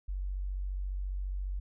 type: tone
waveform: sine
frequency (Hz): 47.29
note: F#1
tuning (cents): +39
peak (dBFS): -32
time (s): 0.08-1.6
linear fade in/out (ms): 10
effects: none